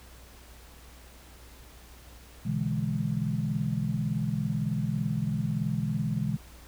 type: chord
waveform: sine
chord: E dominant seventh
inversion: second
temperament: equal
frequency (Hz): 123.47 / 146.83 / 164.81 / 207.7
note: B2 / D3 / E3 / G#3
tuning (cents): 0 / 0 / 0 / 0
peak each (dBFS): -32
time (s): 2.45-6.37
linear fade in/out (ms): 10
effects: added 60 Hz sine -50 dBFS peak until 6.67 s + pink hiss -53 dBFS RMS until 6.67 s